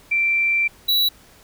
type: tone pair in turn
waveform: sine / square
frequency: 2349 / 3926 Hz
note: D7 / B7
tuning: 0 / -11 cents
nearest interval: major sixth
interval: 889 cents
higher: second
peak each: -16 dBFS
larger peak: neither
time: 0.11-0.68 / 0.88-1.09 s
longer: first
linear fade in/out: 10 ms
effects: pink hiss -50 dBFS RMS until 1.43 s